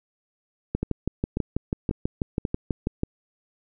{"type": "two click trains", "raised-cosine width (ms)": 3, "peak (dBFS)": [-12, -11], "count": [4, 15], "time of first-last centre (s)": [[0.83, 2.452], [0.75, 3.034]], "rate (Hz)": [1.85, 6.13], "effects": []}